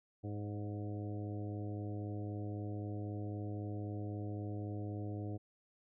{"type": "harmonic tone with a mistuned harmonic", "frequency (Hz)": 103.83, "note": "G#2", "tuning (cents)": 0, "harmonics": [1, 2, 3, 4, 5, 6, 7], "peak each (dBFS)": [-40, -49, -45, -51, -53, -56, -55], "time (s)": [0.23, 5.38], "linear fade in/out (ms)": 20, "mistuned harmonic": 6, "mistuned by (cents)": -29, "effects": []}